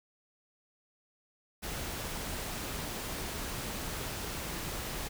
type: noise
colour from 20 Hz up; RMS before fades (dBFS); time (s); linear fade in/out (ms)
pink; -38; 1.62-5.09; 20
effects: none